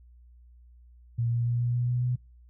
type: tone with pitch steps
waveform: sine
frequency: 117.5 / 118.59 / 119.69 / 120.8 / 121.93 / 123.06 / 124.2 Hz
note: A#2 / A#2 / A#2 / B2 / B2 / B2 / B2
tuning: +14 / +30 / +46 / -38 / -22 / -6 / +10 cents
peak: -24 dBFS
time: 1.18-2.16 s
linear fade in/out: 10 ms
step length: 140 ms
effects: noise-tail reverb RT60 0.3 s tail -26 dB re dry + added 60 Hz sine -51 dBFS peak until 2.49 s